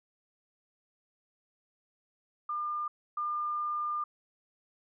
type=tone pair in turn; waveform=sine; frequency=1203 / 1203 Hz; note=D6 / D6; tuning=+41 / +41 cents; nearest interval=unison; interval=0 cents; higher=neither; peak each=-31 / -30 dBFS; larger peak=second; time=2.49-2.88 / 3.17-4.04 s; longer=second; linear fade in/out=5 ms; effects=none